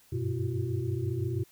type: tone cluster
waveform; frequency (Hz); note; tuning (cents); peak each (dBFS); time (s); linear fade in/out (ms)
sine; 96 / 102.3 / 123.1 / 340.6 / 375.7; G2 / G#2 / B2 / F4 / F#4; -36 / -26 / -5 / -43 / +26; -35 / -37 / -31 / -37 / -38; 0.12-1.44; 10
effects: white hiss -61 dBFS RMS until 1.51 s